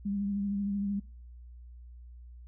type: tone with vibrato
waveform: sine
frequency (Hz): 200.7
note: G3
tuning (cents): +41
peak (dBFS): -29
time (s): 0.05-1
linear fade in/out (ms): 10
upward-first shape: triangle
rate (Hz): 13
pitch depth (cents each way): 38
effects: noise-tail reverb RT60 0.5 s tail -26 dB re dry + added 60 Hz sine -46 dBFS peak until 2.47 s